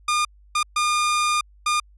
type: tone bursts at uneven times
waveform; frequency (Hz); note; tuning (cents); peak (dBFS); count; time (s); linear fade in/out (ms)
sawtooth; 1212; D#6; -46; -15; 4; 0.08-0.25 / 0.55-0.63 / 0.76-1.41 / 1.66-1.8; 5
effects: added 50 Hz sine -49 dBFS peak until 1.97 s + resampled to 24000 Hz